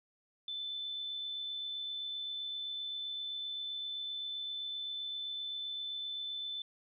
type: tone with amplitude modulation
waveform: sine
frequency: 3520 Hz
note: A7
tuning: in tune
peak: -36 dBFS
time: 0.48-6.62 s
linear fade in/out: 2 ms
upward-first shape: sine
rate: 67.7 Hz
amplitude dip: 25%
effects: none